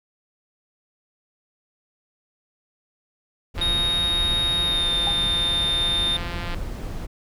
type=noise; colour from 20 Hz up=brown; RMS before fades=-30 dBFS; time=3.54-7.07 s; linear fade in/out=20 ms
type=click train; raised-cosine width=0.3 ms; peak=-17 dBFS; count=514; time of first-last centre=3.58-6.545 s; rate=173 Hz
type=tone with pitch glide; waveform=triangle; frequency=3729 to 3625 Hz; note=A#7 to A#7; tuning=0 to -49 cents; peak=-19 dBFS; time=3.61-6.17 s; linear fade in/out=5 ms; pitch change=-49 cents; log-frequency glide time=4.62-4.89 s
type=tone with exponential decay; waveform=sine; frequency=815 Hz; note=G#5; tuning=33 cents flat; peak=-22 dBFS; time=5.07-5.18 s; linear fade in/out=2 ms; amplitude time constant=23 ms
effects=none